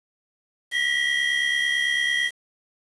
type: tone cluster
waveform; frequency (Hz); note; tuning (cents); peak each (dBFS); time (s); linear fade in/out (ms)
triangle; 1894 / 1963 / 3223; A#6 / B6 / G7; +27 / -11 / +47; -24 / -22 / -25; 0.71-2.31; 50
effects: resampled to 24000 Hz + 7-bit